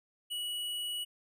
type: tone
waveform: square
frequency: 2930 Hz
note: F#7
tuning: 18 cents flat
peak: -35 dBFS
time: 0.3-1.05 s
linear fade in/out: 20 ms
effects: none